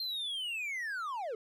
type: linear sweep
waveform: triangle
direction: down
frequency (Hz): 4210 to 410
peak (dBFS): -33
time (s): 0-1.35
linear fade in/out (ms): 2
effects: none